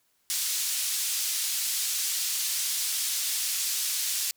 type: band-pass noise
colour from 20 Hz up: pink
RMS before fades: -29 dBFS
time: 0.3-4.31 s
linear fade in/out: 0 ms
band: 4700 to 14000 Hz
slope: 12 dB/octave
effects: white hiss -70 dBFS RMS until 4.36 s